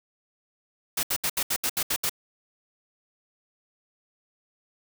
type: noise bursts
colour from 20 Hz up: white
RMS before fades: -26 dBFS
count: 9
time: 0.97-2.095 s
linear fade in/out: 5 ms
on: 61 ms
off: 72 ms
effects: none